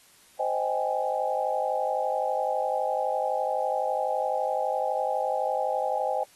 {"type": "chord", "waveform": "sine", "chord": "Ab major seventh", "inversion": "first", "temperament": "just", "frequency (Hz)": [519.1, 623, 778.7, 830.6], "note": ["C5", "Eb5", "G5", "Ab5"], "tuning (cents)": [-14, 2, -12, 0], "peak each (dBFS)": -30, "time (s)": [0.39, 6.24], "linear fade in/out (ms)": 10, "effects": ["white hiss -57 dBFS RMS until 6.35 s", "AAC 32 kbps"]}